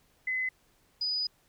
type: tone pair in turn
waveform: sine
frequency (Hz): 2030 / 4961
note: B6 / D#8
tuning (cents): +47 / -6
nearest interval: octave + minor third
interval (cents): 1547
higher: second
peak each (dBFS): -28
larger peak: neither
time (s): 0.27-0.49 / 1.01-1.27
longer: second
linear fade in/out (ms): 5
effects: pink hiss -67 dBFS RMS until 1.48 s